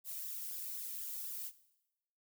violet noise with flanger, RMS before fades -43 dBFS, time 0.04-1.52 s, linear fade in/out 50 ms, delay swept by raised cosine 0.57 to 1.67 ms, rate 4 Hz, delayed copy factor +0.85, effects noise-tail reverb RT60 0.9 s tail -17 dB re dry

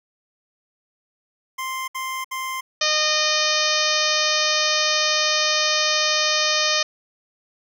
25% pulse tone bursts, 1046.5 Hz, C6, in tune, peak -22 dBFS, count 3, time 1.58-2.61 s, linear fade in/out 10 ms, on 300 ms, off 65 ms
harmonic tone, 613 Hz, D#5, 26 cents flat, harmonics 1 / 2 / 3 / 4 / 5 / 6 / 7 / 8 / 9 / 10, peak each -27 / -27 / -27 / -27 / -27 / -27 / -27 / -27 / -27 / -27 dBFS, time 2.81-6.83 s, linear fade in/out 5 ms
effects none

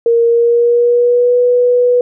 sine tone with pitch glide, 466.2 to 490.8 Hz, A#4 to B4, 0 to -11 cents, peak -7 dBFS, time 0.06-2.01 s, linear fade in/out 2 ms, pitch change +89 cents, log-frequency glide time 0.25-1.37 s, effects none

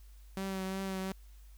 sawtooth tone with vibrato, 191.1 Hz, G3, 44 cents flat, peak -31 dBFS, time 0.37-1.12 s, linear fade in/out 0 ms, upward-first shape triangle, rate 2.8 Hz, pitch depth 27 cents each way, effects added 50 Hz sine -51 dBFS peak until 1.57 s + white hiss -67 dBFS RMS until 1.57 s

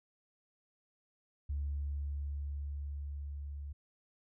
sine tone with level ramp, 71.6 Hz, D2, 43 cents flat, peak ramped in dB -32 to -40 dBFS, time 1.49-3.73 s, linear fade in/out 10 ms, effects tanh soft clip ceiling -29 dBFS

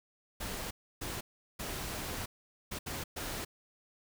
pink noise bursts at uneven times, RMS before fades -39 dBFS, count 6, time 0.4-0.71 / 1.01-1.21 / 1.59-2.26 / 2.71-2.79 / 2.86-3.04 / 3.16-3.45 s, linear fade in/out 10 ms, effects none

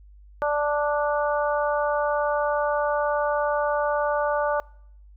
harmonic tone, 293.7 Hz, D4, in tune, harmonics 2 / 3 / 4 / 5, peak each -23 / -27 / -29 / -31 dBFS, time 0.42-4.6 s, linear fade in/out 0 ms, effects noise-tail reverb RT60 0.7 s tail -25 dB re dry + added 50 Hz sine -46 dBFS peak until 5.16 s

